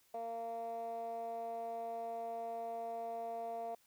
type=tone with band-pass filter; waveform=15% pulse; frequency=230 Hz; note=A#3; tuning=23 cents flat; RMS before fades=-42 dBFS; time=0.14-3.75 s; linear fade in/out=5 ms; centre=620 Hz; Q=9.5; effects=white hiss -71 dBFS RMS until 3.86 s